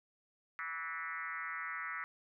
sine tone with frequency modulation, 1640 Hz, G#6, 22 cents flat, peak -38 dBFS, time 0.59-2.04 s, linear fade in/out 0 ms, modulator 166 Hz, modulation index 2.9, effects none

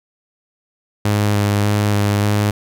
sawtooth tone with vibrato, 103.1 Hz, G#2, 12 cents flat, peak -10 dBFS, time 1.05-2.51 s, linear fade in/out 5 ms, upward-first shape square, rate 1.7 Hz, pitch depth 12 cents each way, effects none

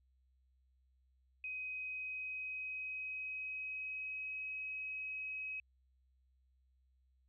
sine tone with pitch glide, 2519 to 2545 Hz, D#7 to D#7, +21 to +39 cents, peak -40 dBFS, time 1.44-5.6 s, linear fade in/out 2 ms, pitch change +18 cents, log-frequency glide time 1.69-4.45 s, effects added 64 Hz sine -70 dBFS peak until 7.28 s

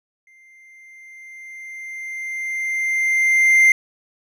triangle tone with exponential growth, 2093 Hz, C7, in tune, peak -7 dBFS, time 0.27-3.72 s, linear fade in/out 2 ms, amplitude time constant 750 ms, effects none

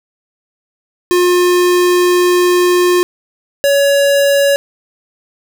square tone pair in turn, 356.7 / 562.3 Hz, F4 / C#5, +37 / +25 cents, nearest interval minor sixth, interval 788 cents, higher second, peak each -9 dBFS, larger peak neither, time 1.11-3.03 / 3.64-4.56 s, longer first, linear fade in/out 0 ms, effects none

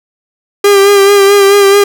45% pulse tone with vibrato, 399.8 Hz, G4, 34 cents sharp, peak -3 dBFS, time 0.64-1.84 s, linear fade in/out 5 ms, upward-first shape sine, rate 4.6 Hz, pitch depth 34 cents each way, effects none

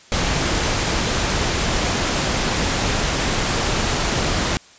pink noise, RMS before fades -20 dBFS, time 0.12-4.57 s, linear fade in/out 0 ms, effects white hiss -47 dBFS RMS until 4.78 s + resampled to 16000 Hz

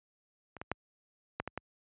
clicks, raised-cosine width 0.5 ms, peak -30 / -24 / -16 / -17 / -22 / -21 dBFS, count 6, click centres 0.567 / 0.615 / 0.716 / 1.4 / 1.476 / 1.576 s, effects high-pass 60 Hz 12 dB/octave + resampled to 8000 Hz

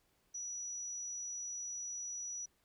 sine tone, 5870 Hz, F#8, 15 cents flat, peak -40 dBFS, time 0.34-2.46 s, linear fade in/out 10 ms, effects pink hiss -75 dBFS RMS until 2.64 s

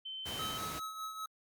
sine tone, 3081 Hz, G7, 31 cents flat, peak -40 dBFS, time 0.05-0.58 s, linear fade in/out 10 ms
pink noise, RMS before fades -42 dBFS, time 0.25-0.8 s, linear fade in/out 20 ms
square tone with tremolo, 1286 Hz, E6, 43 cents flat, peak -38 dBFS, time 0.39-1.26 s, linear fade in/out 5 ms, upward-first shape triangle, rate 5 Hz, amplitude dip 60%
effects high-pass 80 Hz 12 dB/octave + Opus 48 kbps

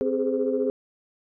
sine tone cluster, 261.2 / 409.8 / 424.6 / 516 Hz, C4 / G#4 / G#4 / C5, -3 / -23 / +38 / -24 cents, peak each -27 dBFS, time 0.01-0.7 s, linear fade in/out 0 ms, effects tanh soft clip ceiling -12 dBFS

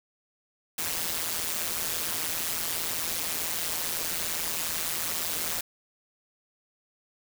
white noise with amplitude modulation, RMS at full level -27 dBFS, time 0.78-5.61 s, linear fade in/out 5 ms, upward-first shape sine, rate 165 Hz, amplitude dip 85%, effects none

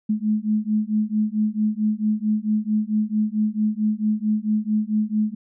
sine beating tone pair, 211.5 / 216 Hz, G#3 / A3, +32 / -32 cents, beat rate 4.5 Hz, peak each -22 dBFS, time 0.09-5.35 s, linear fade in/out 10 ms, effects none

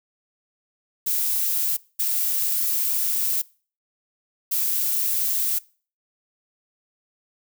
violet noise bursts at uneven times, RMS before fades -23 dBFS, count 3, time 1.06-1.77 / 1.99-3.42 / 4.51-5.59 s, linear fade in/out 10 ms, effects noise-tail reverb RT60 0.4 s tail -23 dB re dry

